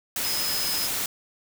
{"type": "tone in noise", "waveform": "sine", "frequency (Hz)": 5090, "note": "D#8", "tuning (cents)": 39, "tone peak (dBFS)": -28, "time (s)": [0.24, 0.87], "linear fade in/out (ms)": 2, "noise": "white", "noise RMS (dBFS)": -28, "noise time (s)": [0.16, 1.06], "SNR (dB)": -3, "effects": []}